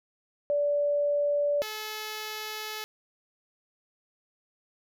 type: tone pair in turn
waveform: sine / 5% pulse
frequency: 580 / 430.4 Hz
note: D5 / A4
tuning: -22 / -38 cents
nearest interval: perfect fourth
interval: 516 cents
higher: first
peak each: -23 dBFS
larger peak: neither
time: 0.5-1.62 / 1.62-2.84 s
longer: second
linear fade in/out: 0 ms
effects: none